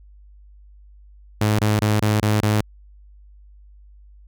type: tone bursts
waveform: sawtooth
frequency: 106.1 Hz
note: G#2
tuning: 38 cents sharp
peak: -12 dBFS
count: 6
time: 1.41-2.61 s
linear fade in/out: 5 ms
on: 180 ms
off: 24 ms
effects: added 50 Hz sine -44 dBFS peak until 4.27 s